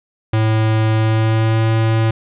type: tone with pitch glide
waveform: square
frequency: 110 to 111.92 Hz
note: A2 to A2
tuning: 0 to +30 cents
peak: -13 dBFS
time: 0.33-2.11 s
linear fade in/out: 5 ms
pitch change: +30 cents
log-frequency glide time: 0.93-1.66 s
effects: resampled to 8000 Hz + 9-bit